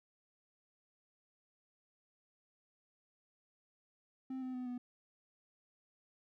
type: tone with pitch steps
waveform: triangle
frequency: 261.6 / 256.5 / 251.5 / 246.6 Hz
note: C4 / C4 / B3 / B3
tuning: 0 / -34 / +32 / -2 cents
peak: -37 dBFS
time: 4.3-4.78 s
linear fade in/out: 5 ms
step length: 120 ms
effects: none